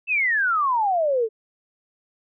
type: exponential sweep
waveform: sine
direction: down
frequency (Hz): 2690 to 426.4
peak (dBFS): -18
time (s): 0.07-1.29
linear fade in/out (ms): 50
effects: none